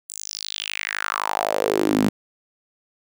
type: tone with high-pass filter sweep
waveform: sawtooth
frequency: 51.91 Hz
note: G#1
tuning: in tune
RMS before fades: -24 dBFS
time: 0.09-2.09 s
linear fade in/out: 5 ms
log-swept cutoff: 8200 to 210 Hz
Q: 4.5
effects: none